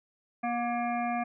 harmonic tone with a mistuned harmonic, 238.9 Hz, A#3, 43 cents sharp, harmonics 1 / 3 / 5 / 7 / 9 / 10, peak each -33 / -30 / -39 / -42 / -44 / -42 dBFS, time 0.43-1.24 s, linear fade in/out 10 ms, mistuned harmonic 5, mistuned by -30 cents, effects none

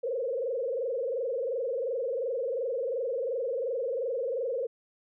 sine tone with frequency modulation, 500 Hz, B4, 21 cents sharp, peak -28 dBFS, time 0.03-4.67 s, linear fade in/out 10 ms, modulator 22.8 Hz, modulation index 2.1, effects none

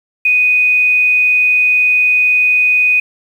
sine tone, 2489 Hz, D#7, in tune, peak -8 dBFS, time 0.25-3 s, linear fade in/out 5 ms, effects 7-bit

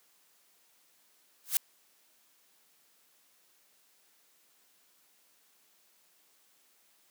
blue noise with exponential growth, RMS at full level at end -22 dBFS, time 1.44-1.57 s, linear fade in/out 2 ms, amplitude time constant 27 ms, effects white hiss -67 dBFS RMS until 7.1 s + high-pass 200 Hz 12 dB/octave

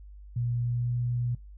sine tone with pitch glide, 120 to 121.53 Hz, B2 to B2, -49 to -27 cents, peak -26 dBFS, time 0.36-1.35 s, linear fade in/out 5 ms, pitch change +22 cents, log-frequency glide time 0.6-0.94 s, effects noise-tail reverb RT60 0.2 s tail -22 dB re dry + added 50 Hz sine -44 dBFS peak until 1.57 s

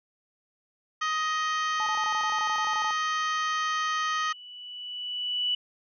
harmonic tone, 626 Hz, D#5, 10 cents sharp, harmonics 2 / 3 / 4 / 5 / 6 / 7 / 8 / 9 / 10, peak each -27 / -32 / -42 / -36 / -47 / -44 / -48 / -50 / -43 dBFS, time 1.01-4.33 s, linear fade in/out 10 ms
sine tone bursts, 866 Hz, A5, 28 cents flat, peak -30 dBFS, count 13, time 1.8-2.908 s, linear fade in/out 0 ms, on 64 ms, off 23 ms
sine tone with exponential growth, 2960 Hz, F#7, in tune, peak -23 dBFS, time 3.29-5.55 s, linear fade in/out 5 ms, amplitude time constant 490 ms
effects none

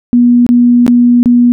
sine tone with dropouts, 242 Hz, B3, 35 cents flat, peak -3 dBFS, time 0.13-1.52 s, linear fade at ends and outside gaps 0 ms, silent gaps 0.465-0.49 / 0.865-0.879 / 1.23-1.258 s, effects none

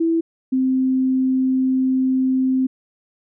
sine tone pair in turn, 329.6 / 260.5 Hz, E4 / C4, 0 / -7 cents, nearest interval major third, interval 407 cents, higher first, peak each -15 dBFS, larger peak neither, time 0-0.21 / 0.52-2.67 s, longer second, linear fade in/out 10 ms, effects none

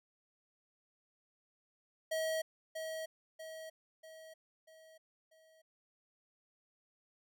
square tone with echo, 639 Hz, D#5, 46 cents sharp, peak -34 dBFS, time 2.11-2.42 s, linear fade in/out 10 ms, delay 640 ms, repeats 5, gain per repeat -6 dB, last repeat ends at 5.62 s, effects none

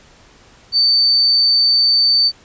sine tone, 4561 Hz, C#8, 49 cents sharp, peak -10 dBFS, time 0.72-2.32 s, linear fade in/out 50 ms, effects pink hiss -47 dBFS RMS until 2.44 s + resampled to 16000 Hz

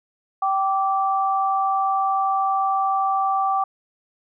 sine tone pair together, 776 / 1166.7 Hz, G5 / D6, -18 / -12 cents, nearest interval perfect fifth, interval 706 cents, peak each -20 / -22 dBFS, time 0.42-3.64 s, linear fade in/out 5 ms, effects none

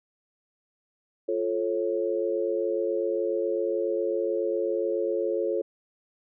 sine chord, F augmented, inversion none, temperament just, 349.2 / 436.5 / 545.7 Hz, F4 / A4 / C#5, 0 / -14 / -27 cents, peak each -29 / -28 / -29 dBFS, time 1.28-5.62 s, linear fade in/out 10 ms, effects none

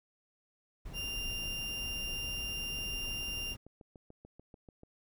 brown noise, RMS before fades -44 dBFS, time 0.85-3.57 s, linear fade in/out 10 ms
35% pulse tone, 2794 Hz, F7, in tune, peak -35 dBFS, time 0.93-3.56 s, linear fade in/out 50 ms
click train, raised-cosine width 2 ms, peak -39 dBFS, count 15, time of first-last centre 2.79-4.834 s, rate 6.85 Hz
effects none

